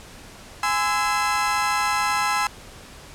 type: chord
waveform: 30% pulse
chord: Ab augmented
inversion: none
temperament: equal with one note detuned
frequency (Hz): 830.6 / 1023.8 / 1318.5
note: Ab5 / C6 / E6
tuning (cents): 0 / -38 / 0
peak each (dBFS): -22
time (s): 0.63-2.47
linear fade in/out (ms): 2
effects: pink hiss -43 dBFS RMS until 3.14 s + low-pass 10000 Hz 12 dB/octave